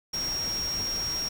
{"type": "tone in noise", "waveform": "sine", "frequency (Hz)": 5588, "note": "F8", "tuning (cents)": 0, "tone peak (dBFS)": -28, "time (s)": [0.13, 1.29], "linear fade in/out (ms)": 10, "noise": "pink", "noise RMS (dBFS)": -38, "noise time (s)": [0.13, 1.29], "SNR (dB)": 7, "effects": []}